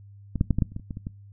clicks, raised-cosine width 5 ms, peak -15 / -8 / -8 / -11 / -9 / -30 / -20 / -30 / -20 / -23 / -19 dBFS, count 11, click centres 0.357 / 0.411 / 0.507 / 0.586 / 0.622 / 0.72 / 0.764 / 0.797 / 0.908 / 0.971 / 1.069 s, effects noise-tail reverb RT60 0.3 s tail -23 dB re dry + added 100 Hz sine -45 dBFS peak until 1.32 s

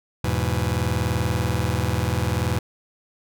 sawtooth chord, E major, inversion none, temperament just, 82.41 / 103.01 / 123.61 Hz, E2 / G#2 / B2, 0 / -14 / +2 cents, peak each -21 dBFS, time 0.24-2.59 s, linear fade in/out 5 ms, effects none

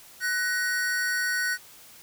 square tone pair together, 1491 / 1881.3 Hz, F#6 / A#6, +13 / +15 cents, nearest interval major third, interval 402 cents, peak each -27 / -30 dBFS, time 0.2-1.58 s, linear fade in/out 50 ms, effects white hiss -50 dBFS RMS until 2.02 s

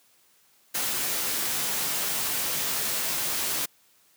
white noise with comb filter, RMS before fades -28 dBFS, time 0.74-3.66 s, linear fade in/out 10 ms, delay 14 ms, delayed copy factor +0.5, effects white hiss -62 dBFS RMS until 4.16 s + high-pass 100 Hz 12 dB/octave

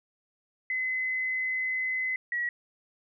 sine tone pair in turn, 2035 / 1920.8 Hz, C7 / B6, -49 / -49 cents, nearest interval minor second, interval 100 cents, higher first, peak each -27 dBFS, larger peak neither, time 0.7-2.16 / 2.32-2.49 s, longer first, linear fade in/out 2 ms, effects none

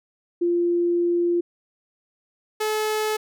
sine / sawtooth tone pair in turn, 346.6 / 430.2 Hz, F4 / A4, -13 / -39 cents, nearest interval major third, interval 374 cents, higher second, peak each -18 dBFS, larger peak neither, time 0.41-1.41 / 2.6-3.17 s, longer first, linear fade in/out 10 ms, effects none

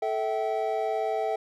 triangle tone cluster, 437.1 / 653 / 771 Hz, A4 / E5 / G5, -11 / -17 / -29 cents, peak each -28 dBFS, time 0.02-1.36 s, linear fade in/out 5 ms, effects none

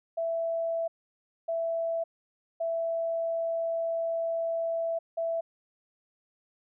sine tone bursts at uneven times, 663 Hz, E5, 10 cents sharp, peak -27 dBFS, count 4, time 0.17-0.88 / 1.48-2.04 / 2.6-4.99 / 5.17-5.41 s, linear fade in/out 10 ms, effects none

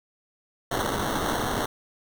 white noise with sample-and-hold, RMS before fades -27 dBFS, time 0.71-1.66 s, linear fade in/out 5 ms, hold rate 2450 Hz, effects none

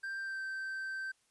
triangle tone with pitch glide, 1578 to 1555.4 Hz, G6 to G6, +11 to -14 cents, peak -35 dBFS, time 0.03-1.12 s, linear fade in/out 10 ms, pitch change -25 cents, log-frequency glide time 0.2-0.41 s, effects white hiss -73 dBFS RMS until 1.3 s + resampled to 24000 Hz

